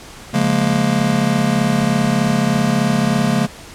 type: chord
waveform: square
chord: Bb minor seventh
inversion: first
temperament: just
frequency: 139.85 / 174.81 / 209.8 / 233.1 Hz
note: Db3 / F3 / Ab3 / Bb3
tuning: +16 / +2 / +18 / 0 cents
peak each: -21 / -22 / -19 / -20 dBFS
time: 0.33-3.47 s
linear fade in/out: 20 ms
effects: pink hiss -37 dBFS RMS until 3.74 s + low-pass 10000 Hz 12 dB/octave